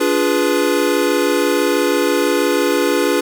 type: chord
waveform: square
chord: D diminished seventh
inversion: none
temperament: equal with one note detuned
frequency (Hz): 289.3 / 349.2 / 415.3 / 493.9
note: D4 / F4 / Ab4 / Cb5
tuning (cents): -26 / 0 / 0 / 0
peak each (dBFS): -20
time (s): 0-3.21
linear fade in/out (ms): 10
effects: 8-bit

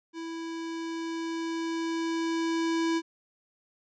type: tone with level ramp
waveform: square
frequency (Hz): 329.6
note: E4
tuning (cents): 0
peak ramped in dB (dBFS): -36 to -25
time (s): 0.13-3.02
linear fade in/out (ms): 50
effects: resampled to 16000 Hz

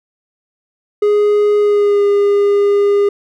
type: tone with pitch glide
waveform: triangle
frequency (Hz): 415.3 to 405.6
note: G#4 to G#4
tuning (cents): 0 to -41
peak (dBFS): -7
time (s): 1.02-3.09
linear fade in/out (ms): 5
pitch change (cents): -41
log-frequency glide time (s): 1.59-2.04
effects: none

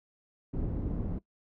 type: low-pass noise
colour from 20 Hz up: pink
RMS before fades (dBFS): -33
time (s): 0.53-1.19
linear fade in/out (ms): 10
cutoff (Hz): 290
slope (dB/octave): 12
effects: noise-tail reverb RT60 0.1 s tail -19 dB re dry

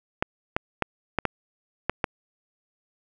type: clicks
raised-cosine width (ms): 0.5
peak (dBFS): -7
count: 7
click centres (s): 0.225 / 0.565 / 0.823 / 1.187 / 1.253 / 1.896 / 2.042
effects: none

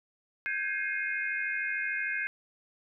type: chord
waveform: sine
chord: Ab major seventh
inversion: third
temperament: equal with one note detuned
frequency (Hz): 1568 / 1661.2 / 2136 / 2489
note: G6 / Ab6 / C7 / Eb7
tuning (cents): 0 / 0 / +35 / 0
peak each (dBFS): -35 / -35 / -34 / -37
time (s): 0.46-2.27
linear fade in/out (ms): 0
effects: none

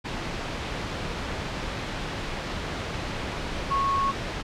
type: tone in noise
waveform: sine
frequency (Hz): 1100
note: C#6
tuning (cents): -14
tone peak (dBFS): -22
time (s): 3.7-4.12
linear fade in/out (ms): 20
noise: pink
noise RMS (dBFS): -31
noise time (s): 0.04-4.43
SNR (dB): +6
effects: low-pass 4000 Hz 12 dB/octave

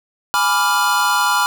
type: chord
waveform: square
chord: G# diminished seventh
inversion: none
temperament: equal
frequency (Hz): 830.6 / 987.8 / 1174.7 / 1396.9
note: G#5 / B5 / D6 / F6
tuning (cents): 0 / 0 / 0 / 0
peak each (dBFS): -23 / -19 / -22 / -19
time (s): 0.34-1.46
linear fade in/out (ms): 0
effects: none

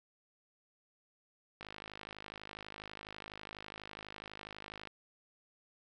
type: click train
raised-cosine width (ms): 0.3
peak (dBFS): -29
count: 171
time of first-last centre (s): 1.61-4.873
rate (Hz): 52.1
effects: none

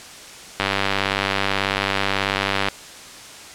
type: click train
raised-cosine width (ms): 0.3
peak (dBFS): -3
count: 206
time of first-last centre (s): 0.6-2.685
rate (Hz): 98.3
effects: white hiss -39 dBFS RMS until 3.54 s + low-pass 8000 Hz 12 dB/octave

